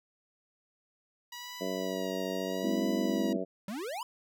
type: tone with vibrato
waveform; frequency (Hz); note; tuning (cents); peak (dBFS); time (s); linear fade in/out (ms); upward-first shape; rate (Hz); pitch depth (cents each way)
10% pulse; 965; B5; -40; -33; 1.32-3.33; 5; sine; 0.78; 45
type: harmonic tone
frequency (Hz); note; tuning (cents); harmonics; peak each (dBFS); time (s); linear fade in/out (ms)
94.2; F#2; +32; 2 / 3 / 4 / 5 / 6 / 7; -39 / -39 / -39 / -39 / -39 / -39; 1.6-3.45; 20
type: chord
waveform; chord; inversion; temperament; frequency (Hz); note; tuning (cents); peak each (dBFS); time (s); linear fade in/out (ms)
sine; Ab augmented; none; equal with one note detuned; 207.7 / 257 / 329.6; Ab3 / C4 / E4; 0 / -31 / 0; -33; 2.63-3.37; 10
type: exponential sweep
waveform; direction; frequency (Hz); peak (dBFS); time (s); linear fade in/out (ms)
square; up; 185 to 1044; -36; 3.68-4.03; 2
effects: none